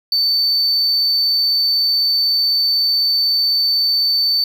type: tone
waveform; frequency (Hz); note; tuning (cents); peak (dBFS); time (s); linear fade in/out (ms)
triangle; 4538; C#8; +40; -12; 0.12-4.44; 2
effects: none